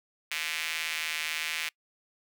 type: tone with high-pass filter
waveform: square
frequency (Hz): 79.5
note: D#2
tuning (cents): +38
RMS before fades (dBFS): -33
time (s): 0.31-1.69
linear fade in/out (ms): 5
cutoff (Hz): 2300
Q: 2.4
effects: noise-tail reverb RT60 0.1 s tail -25 dB re dry